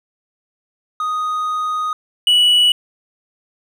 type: tone pair in turn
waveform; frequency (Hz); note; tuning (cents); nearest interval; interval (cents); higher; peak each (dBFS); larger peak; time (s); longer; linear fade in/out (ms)
triangle; 1244.5 / 2943; D#6 / F#7; 0 / -10; octave + minor third; 1490; second; -16 / -8; second; 1-1.93 / 2.27-2.72; first; 2
effects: none